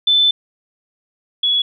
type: tone pair in turn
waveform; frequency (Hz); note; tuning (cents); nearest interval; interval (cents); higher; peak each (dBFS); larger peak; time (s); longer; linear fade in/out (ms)
sine; 3520 / 3379; A7 / G#7; 0 / +29; minor second; 71; first; -10 / -13; first; 0.07-0.31 / 1.43-1.62; first; 5
effects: none